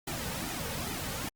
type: noise with flanger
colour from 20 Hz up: pink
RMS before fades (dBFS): -36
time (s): 0.07-1.29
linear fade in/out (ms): 5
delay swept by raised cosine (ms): 1.8 to 3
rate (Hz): 2.4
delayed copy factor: -0.65
effects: Opus 48 kbps